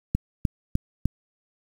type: click train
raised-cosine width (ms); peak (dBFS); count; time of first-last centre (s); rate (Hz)
5; -9; 4; 0.15-1.056; 3.31
effects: 7-bit